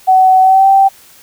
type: tone with pitch glide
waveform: sine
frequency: 752 to 779 Hz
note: F#5 to G5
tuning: +28 to -11 cents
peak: -4 dBFS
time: 0.07-0.89 s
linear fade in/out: 20 ms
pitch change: +61 cents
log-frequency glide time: 0.41-0.68 s
effects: white hiss -42 dBFS RMS until 1.22 s